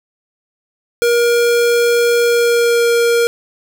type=tone with pitch glide; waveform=square; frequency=474 to 469.9 Hz; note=A#4 to A#4; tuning=+29 to +14 cents; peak=-11 dBFS; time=1.02-3.27 s; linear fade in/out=0 ms; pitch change=-15 cents; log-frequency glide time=2.22-2.9 s; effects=none